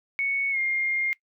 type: tone with pitch glide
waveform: sine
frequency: 2217 to 2121 Hz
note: C#7 to C7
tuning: 0 to +23 cents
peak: -23 dBFS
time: 0.19-1.13 s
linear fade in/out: 0 ms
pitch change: -77 cents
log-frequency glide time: 0.51-0.58 s
effects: noise-tail reverb RT60 0.1 s tail -21 dB re dry